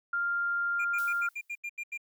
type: tone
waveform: sine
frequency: 1396.9 Hz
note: F6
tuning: in tune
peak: -27 dBFS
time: 0.13-1.29 s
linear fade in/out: 5 ms
type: tone bursts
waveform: triangle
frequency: 2400 Hz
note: D7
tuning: 37 cents sharp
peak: -32 dBFS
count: 9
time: 0.79-1.977 s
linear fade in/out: 10 ms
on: 59 ms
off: 82 ms
type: noise with exponential decay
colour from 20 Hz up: blue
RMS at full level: -43 dBFS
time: 0.98-1.58 s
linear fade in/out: 5 ms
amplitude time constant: 130 ms
effects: none